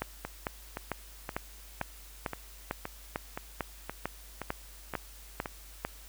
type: two click trains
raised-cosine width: 0.5 ms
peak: -20 / -16 dBFS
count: 11 / 14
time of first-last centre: 0.25-5.458 / 0.02-5.85 s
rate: 1.92 / 2.23 Hz
effects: added 50 Hz sine -50 dBFS peak until 6.08 s + white hiss -53 dBFS RMS until 6.08 s